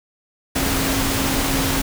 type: tone in noise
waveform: sine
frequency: 270.8 Hz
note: C#4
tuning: 40 cents flat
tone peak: -24 dBFS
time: 0.55-1.82 s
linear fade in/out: 10 ms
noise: pink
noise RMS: -21 dBFS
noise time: 0.55-1.82 s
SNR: -6 dB
effects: none